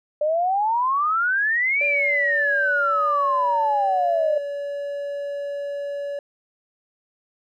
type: exponential two-way sweep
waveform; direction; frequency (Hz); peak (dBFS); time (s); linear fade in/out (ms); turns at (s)
sine; up then down; 587.3 to 2406 to 587.3; -18; 0.21-4.38; 5; 1.85
type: tone with pitch glide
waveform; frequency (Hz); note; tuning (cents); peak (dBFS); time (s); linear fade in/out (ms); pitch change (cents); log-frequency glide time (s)
triangle; 573 to 569.4; D5 to C#5; -43 to +46; -24; 1.81-6.19; 2; -11; 2.16-5.42
effects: none